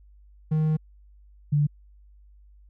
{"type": "tone pair in turn", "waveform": ["triangle", "sine"], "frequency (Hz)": [155.7, 146.5], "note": ["D#3", "D3"], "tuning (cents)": [2, -4], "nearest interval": "minor second", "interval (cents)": 106, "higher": "first", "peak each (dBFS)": -18, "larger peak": "neither", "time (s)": [[0.51, 0.77], [1.52, 1.67]], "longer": "first", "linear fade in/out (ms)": 10, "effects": ["added 50 Hz sine -50 dBFS peak until 2.69 s"]}